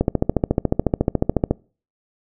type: click train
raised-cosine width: 2 ms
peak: -3 dBFS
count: 22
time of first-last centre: 0.01-1.51 s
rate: 14 Hz
effects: noise-tail reverb RT60 0.4 s tail -25 dB re dry